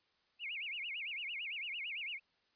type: tone with vibrato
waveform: sine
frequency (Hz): 2489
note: D#7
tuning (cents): 0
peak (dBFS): -39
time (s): 0.39-2.2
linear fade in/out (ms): 50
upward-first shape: sine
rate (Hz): 8.9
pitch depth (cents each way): 280
effects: white hiss -75 dBFS RMS until 2.55 s + resampled to 11025 Hz